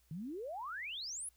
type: exponential sweep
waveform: sine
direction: up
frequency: 147.1 to 11175 Hz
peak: -40 dBFS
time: 0.11-1.29 s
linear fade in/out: 2 ms
effects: added 60 Hz sine -70 dBFS peak until 1.36 s + white hiss -73 dBFS RMS until 1.36 s